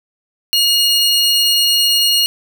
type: tone pair together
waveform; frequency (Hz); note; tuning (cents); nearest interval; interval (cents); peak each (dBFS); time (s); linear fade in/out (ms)
40% pulse; 2869 / 4299; F7 / C8; +46 / +46; perfect fifth; 700; -13; 0.53-2.26; 0
effects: none